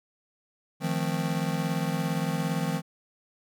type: chord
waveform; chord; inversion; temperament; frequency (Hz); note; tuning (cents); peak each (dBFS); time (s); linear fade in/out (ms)
square; F dominant seventh; third; just; 157.15 / 174.61 / 218.3 / 261.9; Eb3 / F3 / A3 / C4; +18 / 0 / -13 / +2; -31 / -31 / -36 / -36; 0.8-2.82; 50
effects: none